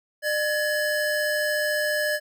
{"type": "tone pair together", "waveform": "square", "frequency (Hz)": [602.7, 1694], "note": ["D5", "G#6"], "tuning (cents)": [45, 34], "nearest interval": "octave + tritone", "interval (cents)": 1789, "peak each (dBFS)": -26, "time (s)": [0.22, 2.2], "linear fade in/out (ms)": 50, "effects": []}